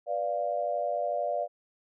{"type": "chord", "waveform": "sine", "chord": "B diminished", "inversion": "none", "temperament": "equal", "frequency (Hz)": [493.9, 587.3, 698.5], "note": ["B4", "D5", "F5"], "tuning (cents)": [0, 0, 0], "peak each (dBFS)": [-36, -30, -31], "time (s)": [0.06, 1.48], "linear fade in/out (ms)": 50, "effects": []}